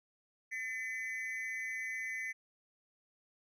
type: tone with amplitude modulation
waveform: triangle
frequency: 2027 Hz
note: B6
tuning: 45 cents sharp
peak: -31 dBFS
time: 0.51-2.33 s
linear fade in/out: 20 ms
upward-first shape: sine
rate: 236 Hz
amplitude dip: 100%
effects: none